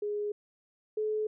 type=tone pair in turn; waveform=sine; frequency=415.3 / 429.2 Hz; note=G#4 / A4; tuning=0 / -43 cents; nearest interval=minor second; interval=57 cents; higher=second; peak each=-30 / -28 dBFS; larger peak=second; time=0.02-0.32 / 0.97-1.27 s; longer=neither; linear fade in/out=5 ms; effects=none